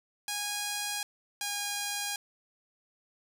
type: tone pair in turn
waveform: 5% pulse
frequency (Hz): 823 / 816.4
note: G#5 / G#5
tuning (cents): -16 / -30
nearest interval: unison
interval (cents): 14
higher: first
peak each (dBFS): -20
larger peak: neither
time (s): 0.28-1.03 / 1.41-2.16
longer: neither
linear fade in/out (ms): 2
effects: none